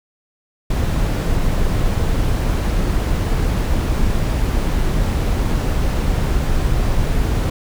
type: noise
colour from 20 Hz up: brown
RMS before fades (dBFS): -17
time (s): 0.7-7.5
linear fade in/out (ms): 5
effects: none